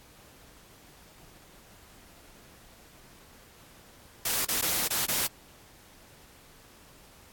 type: noise with dropouts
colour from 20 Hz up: white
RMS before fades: -28 dBFS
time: 4.25-5.27 s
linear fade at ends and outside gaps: 5 ms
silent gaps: 4.451-4.486 / 4.614-4.623 / 4.878-4.904 / 5.059-5.083 s
effects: pink hiss -55 dBFS RMS until 7.32 s + AAC 64 kbps